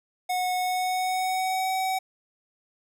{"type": "tone with pitch glide", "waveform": "square", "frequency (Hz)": [731, 756.3], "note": ["F#5", "F#5"], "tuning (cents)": [-21, 38], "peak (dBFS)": -25, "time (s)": [0.29, 1.99], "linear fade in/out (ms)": 10, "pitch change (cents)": 59, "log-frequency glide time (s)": [0.54, 1.73], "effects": []}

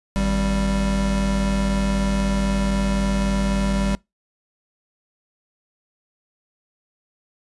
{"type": "tone pair together", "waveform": "square", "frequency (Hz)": [51.94, 196], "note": ["G#1", "G3"], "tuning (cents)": [1, 0], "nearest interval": "octave + major seventh", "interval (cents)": 2299, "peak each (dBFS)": -22, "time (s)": [0.16, 3.95], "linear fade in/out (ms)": 0, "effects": ["noise-tail reverb RT60 0.2 s tail -25 dB re dry", "resampled to 24000 Hz"]}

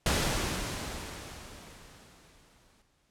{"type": "noise with exponential decay", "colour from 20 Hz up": "pink", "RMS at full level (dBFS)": -26, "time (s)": [0.06, 2.82], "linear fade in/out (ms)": 2, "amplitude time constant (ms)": 600, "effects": ["pink hiss -71 dBFS RMS until 3.1 s", "low-pass 10000 Hz 12 dB/octave"]}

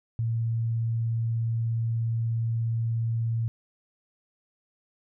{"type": "tone", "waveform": "sine", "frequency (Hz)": 114.6, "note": "A#2", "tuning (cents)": -29, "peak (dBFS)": -24, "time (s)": [0.19, 3.48], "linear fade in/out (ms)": 0, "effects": []}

